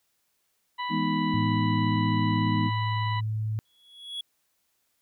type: harmonic tone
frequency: 988 Hz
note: B5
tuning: in tune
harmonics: 1 / 2 / 3 / 4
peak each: -30 / -36 / -40 / -42 dBFS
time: 0.78-3.21 s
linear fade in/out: 20 ms
type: chord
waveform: sine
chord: E major seventh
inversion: none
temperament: equal with one note detuned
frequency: 164.81 / 207.7 / 244.4 / 311.1 Hz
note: E3 / G#3 / B3 / D#4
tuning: 0 / 0 / -18 / 0 cents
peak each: -30 dBFS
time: 0.89-2.71 s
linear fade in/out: 50 ms
type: tone with pitch glide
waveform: sine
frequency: 110 to 108.61 Hz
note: A2 to A2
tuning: 0 to -22 cents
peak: -26 dBFS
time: 1.34-3.59 s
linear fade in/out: 0 ms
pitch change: -22 cents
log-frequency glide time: 2.24-3.11 s
type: tone with exponential growth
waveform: triangle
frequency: 3358 Hz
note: G#7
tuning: 18 cents sharp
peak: -28 dBFS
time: 3.65-4.21 s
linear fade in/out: 5 ms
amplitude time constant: 120 ms
effects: white hiss -73 dBFS RMS until 5.01 s